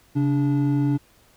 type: tone pair together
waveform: triangle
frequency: 136.38 / 289.9 Hz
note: C#3 / D4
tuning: -28 / -22 cents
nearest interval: octave + minor second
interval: 1306 cents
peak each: -19 dBFS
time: 0.15-0.98 s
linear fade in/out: 20 ms
effects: pink hiss -57 dBFS RMS until 1.36 s